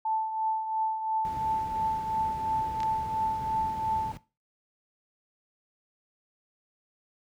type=tone with tremolo; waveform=sine; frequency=880 Hz; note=A5; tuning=in tune; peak=-24 dBFS; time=0.05-4.12 s; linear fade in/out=5 ms; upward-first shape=triangle; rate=2.9 Hz; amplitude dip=60%
type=noise; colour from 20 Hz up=brown; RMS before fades=-36 dBFS; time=1.25-4.17 s; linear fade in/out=0 ms
type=clicks; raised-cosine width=0.2 ms; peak=-22 dBFS; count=2; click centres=2.804 / 2.832 s
effects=noise-tail reverb RT60 0.3 s tail -18 dB re dry + high-pass 80 Hz 12 dB/octave